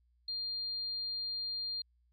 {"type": "tone", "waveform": "sine", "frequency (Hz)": 4200, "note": "C8", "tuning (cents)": 6, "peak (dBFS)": -35, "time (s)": [0.28, 1.82], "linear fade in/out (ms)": 5, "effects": ["added 60 Hz sine -68 dBFS peak until 2.12 s"]}